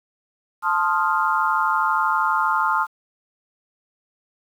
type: chord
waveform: sine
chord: F dominant seventh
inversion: first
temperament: equal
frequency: 880 / 1046.5 / 1244.5 / 1396.9 Hz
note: A5 / C6 / Eb6 / F6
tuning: 0 / 0 / 0 / 0 cents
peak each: -23 dBFS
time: 0.62-2.87 s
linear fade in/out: 50 ms
effects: 8-bit